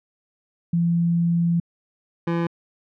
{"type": "tone pair in turn", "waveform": ["sine", "25% pulse"], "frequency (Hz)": [170, 169.06], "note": ["F3", "E3"], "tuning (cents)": [-46, 44], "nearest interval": "unison", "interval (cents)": 10, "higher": "first", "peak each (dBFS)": -17, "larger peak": "neither", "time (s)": [[0.73, 1.6], [2.27, 2.47]], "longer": "first", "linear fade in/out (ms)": 5, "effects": ["low-pass 2000 Hz 12 dB/octave"]}